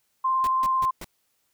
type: tone with vibrato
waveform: sine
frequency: 1046.5 Hz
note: C6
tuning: in tune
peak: -20 dBFS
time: 0.24-0.91 s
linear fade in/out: 10 ms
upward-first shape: sine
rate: 18 Hz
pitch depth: 10 cents each way
type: noise bursts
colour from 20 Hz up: pink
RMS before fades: -37 dBFS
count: 4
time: 0.44-1.044 s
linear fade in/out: 0 ms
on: 31 ms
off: 160 ms
effects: white hiss -71 dBFS RMS until 1.53 s